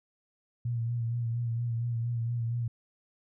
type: tone with vibrato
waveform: sine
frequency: 117.5 Hz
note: A#2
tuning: 14 cents sharp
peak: -28 dBFS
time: 0.65-2.68 s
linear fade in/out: 5 ms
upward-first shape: sine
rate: 4.3 Hz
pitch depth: 39 cents each way
effects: none